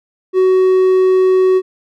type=tone; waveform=triangle; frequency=373.7 Hz; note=F#4; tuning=17 cents sharp; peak=-6 dBFS; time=0.33-1.62 s; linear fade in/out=50 ms; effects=none